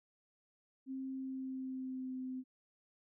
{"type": "tone with pitch glide", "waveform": "sine", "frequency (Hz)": [264.9, 257.7], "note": ["C4", "C4"], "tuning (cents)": [22, -26], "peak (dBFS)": -39, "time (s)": [0.86, 2.44], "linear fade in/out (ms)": 50, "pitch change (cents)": -48, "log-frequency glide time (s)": [1.12, 2.17], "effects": []}